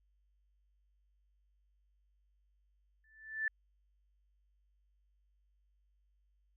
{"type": "tone with exponential growth", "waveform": "sine", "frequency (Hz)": 1760, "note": "A6", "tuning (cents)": 0, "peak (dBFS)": -29, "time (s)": [3.04, 3.48], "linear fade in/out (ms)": 2, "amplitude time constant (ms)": 94, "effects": ["added 50 Hz sine -70 dBFS peak until 6.56 s"]}